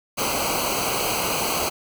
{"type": "noise with comb filter", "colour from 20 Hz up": "pink", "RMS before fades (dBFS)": -24, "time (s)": [0.17, 1.7], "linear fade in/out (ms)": 20, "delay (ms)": 0.56, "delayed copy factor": -0.85, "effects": []}